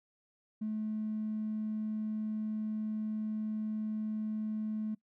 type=tone with tanh clipping; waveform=triangle; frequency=215.8 Hz; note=A3; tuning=33 cents flat; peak=-32 dBFS; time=0.61-4.95 s; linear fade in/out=10 ms; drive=1 dB; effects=noise-tail reverb RT60 0.1 s tail -22 dB re dry